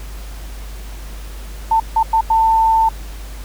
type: tone bursts at uneven times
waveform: sine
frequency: 894 Hz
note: A5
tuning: 27 cents sharp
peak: -10 dBFS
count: 4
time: 1.71-1.8 / 1.96-2.03 / 2.13-2.21 / 2.3-2.89 s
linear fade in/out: 5 ms
effects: added 50 Hz sine -28 dBFS peak until 3.44 s + pink hiss -39 dBFS RMS until 3.44 s